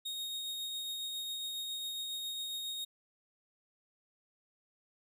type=tone with tremolo; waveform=40% pulse; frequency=3729 Hz; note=A#7; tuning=in tune; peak=-35 dBFS; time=0.05-2.85 s; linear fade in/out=10 ms; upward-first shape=triangle; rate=7.3 Hz; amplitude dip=25%; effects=none